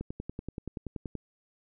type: click train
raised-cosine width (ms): 3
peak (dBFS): -23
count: 13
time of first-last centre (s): 0.01-1.153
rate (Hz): 10.5
effects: none